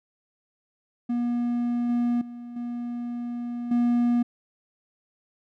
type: tone with level steps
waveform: triangle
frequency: 240 Hz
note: B3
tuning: 49 cents flat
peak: -21 / -19 / -34 / -27 / -17 dBFS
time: 1.09-4.23 s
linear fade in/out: 10 ms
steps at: 1.89 / 2.21 / 2.56 / 3.71 s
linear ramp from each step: 5 ms
effects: none